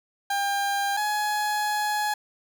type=tone pair in turn; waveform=30% pulse; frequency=800 / 841.2 Hz; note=G5 / G#5; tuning=+35 / +22 cents; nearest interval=minor second; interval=87 cents; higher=second; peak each=-21 / -21 dBFS; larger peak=neither; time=0.3-0.97 / 0.97-2.14 s; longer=second; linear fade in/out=5 ms; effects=none